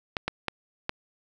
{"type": "clicks", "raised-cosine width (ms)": 0.3, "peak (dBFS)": -11, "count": 4, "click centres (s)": [0.168, 0.28, 0.483, 0.894], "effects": []}